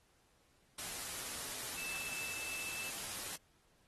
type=tone in noise; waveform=sine; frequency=2637 Hz; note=E7; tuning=in tune; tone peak=-43 dBFS; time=1.77-2.9 s; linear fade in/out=5 ms; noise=white; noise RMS=-43 dBFS; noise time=0.78-3.36 s; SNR=-3 dB; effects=pink hiss -72 dBFS RMS until 3.87 s + AAC 32 kbps